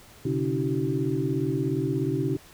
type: tone cluster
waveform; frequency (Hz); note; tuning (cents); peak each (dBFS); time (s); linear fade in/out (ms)
sine; 127.4 / 144.3 / 282.2 / 325 / 381.6; C3 / D3 / C#4 / E4 / G4; -46 / -30 / +31 / -24 / -47; -30; 0.25-2.37; 5
effects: pink hiss -51 dBFS RMS until 2.53 s